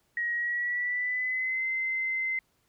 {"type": "tone with pitch glide", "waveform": "sine", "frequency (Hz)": [1895, 2067], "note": ["A#6", "C7"], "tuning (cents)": [28, -22], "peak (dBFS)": -27, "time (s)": [0.17, 2.39], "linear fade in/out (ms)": 2, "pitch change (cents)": 150, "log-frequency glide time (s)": [0.35, 1.66], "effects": ["pink hiss -71 dBFS RMS until 2.68 s"]}